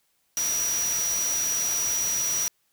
sine tone in noise, 5810 Hz, F#8, 32 cents flat, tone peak -24 dBFS, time 0.37-2.48 s, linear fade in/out 0 ms, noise white, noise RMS -32 dBFS, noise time 0.37-2.48 s, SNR +5 dB, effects white hiss -70 dBFS RMS until 2.72 s

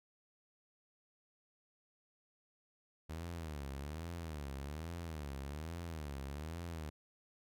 sawtooth tone with vibrato, 76.4 Hz, D#2, 31 cents flat, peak -38 dBFS, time 3.09-6.9 s, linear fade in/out 10 ms, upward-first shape sine, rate 1.2 Hz, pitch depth 200 cents each way, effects none

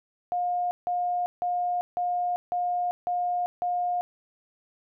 sine tone bursts, 712 Hz, F5, 33 cents sharp, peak -24 dBFS, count 7, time 0.32-4.01 s, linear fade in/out 0 ms, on 390 ms, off 160 ms, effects none

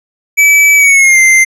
square tone with pitch glide, 2300 to 2085 Hz, D7 to C7, -37 to -7 cents, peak -4 dBFS, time 0.37-1.45 s, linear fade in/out 20 ms, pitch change -170 cents, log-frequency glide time 0.76-1.2 s, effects low-pass 12000 Hz 12 dB/octave

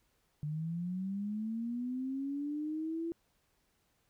sine linear sweep, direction up, 146.83 to 337.2 Hz, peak -34 dBFS, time 0.43-3.12 s, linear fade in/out 0 ms, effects pink hiss -75 dBFS RMS until 4.09 s

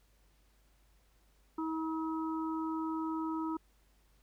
harmonic tone, 320 Hz, D#4, 49 cents sharp, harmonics 1 / 3 / 4, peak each -34 / -41 / -43 dBFS, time 1.58-3.57 s, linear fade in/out 5 ms, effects added 50 Hz sine -66 dBFS peak until 4.22 s + pink hiss -72 dBFS RMS until 4.22 s

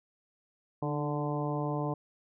harmonic tone with a mistuned harmonic, 146.83 Hz, D3, in tune, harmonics 1 / 2 / 3 / 4 / 5 / 6 / 7, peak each -33 / -36 / -38 / -39 / -40 / -41 / -41 dBFS, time 0.82-1.94 s, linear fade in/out 5 ms, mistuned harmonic 2, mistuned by +36 cents, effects none

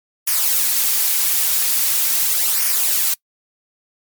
blue noise with flanger, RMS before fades -17 dBFS, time 0.27-3.14 s, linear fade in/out 5 ms, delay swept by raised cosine 0.25 to 5.95 ms, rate 0.42 Hz, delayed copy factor -0.55, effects noise-tail reverb RT60 0.1 s tail -25 dB re dry + MP3 96 kbps

